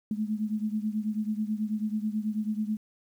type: beating tone pair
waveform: sine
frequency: 211.5 / 220.7 Hz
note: G#3 / A3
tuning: +32 / +5 cents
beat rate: 9.2 Hz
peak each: -29 / -32 dBFS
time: 0.11-2.77 s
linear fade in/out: 2 ms
effects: 10-bit